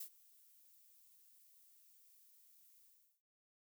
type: noise with ADSR envelope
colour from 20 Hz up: violet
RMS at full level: -45 dBFS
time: 0-3.22 s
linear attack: 7 ms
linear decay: 81 ms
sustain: -22 dB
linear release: 380 ms
effects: noise-tail reverb RT60 0.2 s tail -23 dB re dry